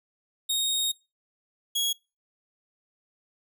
sawtooth tone pair in turn, 3729 / 3322 Hz, A#7 / G#7, 0 / 0 cents, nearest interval major second, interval 200 cents, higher first, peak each -21 dBFS, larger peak neither, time 0.49-0.92 / 1.75-1.93 s, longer first, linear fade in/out 10 ms, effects noise-tail reverb RT60 0.3 s tail -26 dB re dry

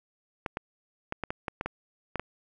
clicks, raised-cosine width 0.5 ms, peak -16 dBFS, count 10, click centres 0.462 / 0.571 / 1.124 / 1.237 / 1.305 / 1.482 / 1.611 / 1.66 / 2.157 / 2.196 s, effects none

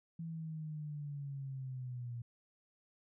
sine linear sweep, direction down, 166.1 to 117.7 Hz, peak -40 dBFS, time 0.19-2.22 s, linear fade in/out 5 ms, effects none

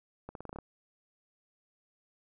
accelerating click train, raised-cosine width 1 ms, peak -28 dBFS, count 8, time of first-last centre 0.29-0.587 s, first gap 62 ms, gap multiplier 0.87, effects none

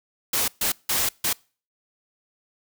white noise bursts at uneven times, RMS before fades -23 dBFS, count 4, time 0.33-0.48 / 0.61-0.72 / 0.89-1.09 / 1.24-1.33 s, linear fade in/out 5 ms, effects noise-tail reverb RT60 0.4 s tail -26 dB re dry

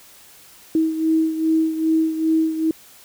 sine beating tone pair, 319.4 / 321.9 Hz, D#4 / E4, +45 / -41 cents, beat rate 2.5 Hz, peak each -17 / -23 dBFS, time 0.75-2.71 s, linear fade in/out 2 ms, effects white hiss -47 dBFS RMS until 3.04 s

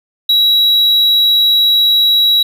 triangle tone, 3882 Hz, B7, 31 cents flat, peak -6 dBFS, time 0.29-2.43 s, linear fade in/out 5 ms, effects none

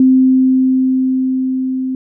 sine tone with level ramp, 259.9 Hz, C4, 11 cents flat, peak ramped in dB -5 to -16 dBFS, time 0-1.95 s, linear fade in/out 2 ms, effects none

